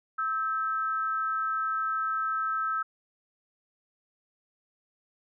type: tone pair together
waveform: sine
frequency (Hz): 1301.4 / 1568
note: E6 / G6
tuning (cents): -23 / 0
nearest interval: minor third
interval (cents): 323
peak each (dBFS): -27 / -35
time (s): 0.18-2.83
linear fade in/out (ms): 10
effects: none